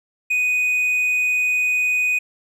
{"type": "tone", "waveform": "triangle", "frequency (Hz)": 2489, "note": "D#7", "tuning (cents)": 0, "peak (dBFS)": -15, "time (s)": [0.3, 2.19], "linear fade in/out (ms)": 10, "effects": []}